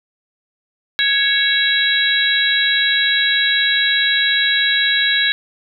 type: harmonic tone with a mistuned harmonic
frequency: 554.4 Hz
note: C#5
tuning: in tune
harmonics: 3 / 4 / 5 / 6 / 7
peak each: -17 / -22 / -29 / -22 / -17 dBFS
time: 0.99-5.32 s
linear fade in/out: 0 ms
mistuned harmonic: 5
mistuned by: -36 cents
effects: none